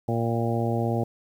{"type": "harmonic tone with a mistuned harmonic", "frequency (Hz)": 116.54, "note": "A#2", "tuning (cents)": 0, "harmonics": [1, 2, 3, 4, 5, 6, 7], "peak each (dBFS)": [-26, -29, -31, -32, -33, -34, -34], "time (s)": [0.08, 1.04], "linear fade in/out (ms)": 5, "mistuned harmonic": 7, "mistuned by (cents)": -33, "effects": ["9-bit"]}